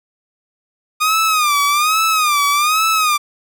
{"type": "tone with vibrato", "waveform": "sawtooth", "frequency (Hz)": 1223, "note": "D#6", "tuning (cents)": -30, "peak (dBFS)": -9, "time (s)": [1, 3.18], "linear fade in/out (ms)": 20, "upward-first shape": "sine", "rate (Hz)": 1.2, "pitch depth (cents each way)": 120, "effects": []}